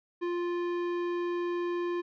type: tone with tanh clipping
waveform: sine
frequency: 349.2 Hz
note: F4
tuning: in tune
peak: -31 dBFS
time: 0.21-2.02 s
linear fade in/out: 20 ms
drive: 15 dB
effects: none